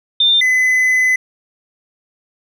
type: tone pair in turn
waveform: sine / triangle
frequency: 3597 / 2019 Hz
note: A7 / B6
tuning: +37 / +38 cents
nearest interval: minor seventh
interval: 999 cents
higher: first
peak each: -9 dBFS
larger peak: neither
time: 0.2-0.41 / 0.41-1.16 s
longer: second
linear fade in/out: 5 ms
effects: none